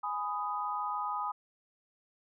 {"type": "chord", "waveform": "sine", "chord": "G# minor", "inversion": "none", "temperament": "just", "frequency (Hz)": [830.6, 996.7, 1245.9], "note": ["G#5", "B5", "D#6"], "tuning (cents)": [0, 16, 2], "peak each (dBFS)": [-37, -37, -35], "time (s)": [0.03, 1.32], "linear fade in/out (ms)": 10, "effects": []}